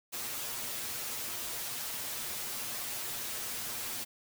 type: noise with comb filter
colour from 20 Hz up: white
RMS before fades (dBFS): -38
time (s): 0.12-4.05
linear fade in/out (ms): 20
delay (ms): 8.4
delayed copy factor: +0.75
effects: none